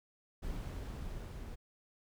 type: noise with level ramp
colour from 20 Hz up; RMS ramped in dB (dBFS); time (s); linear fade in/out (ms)
brown; -40 to -45; 0.42-1.56; 20
effects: none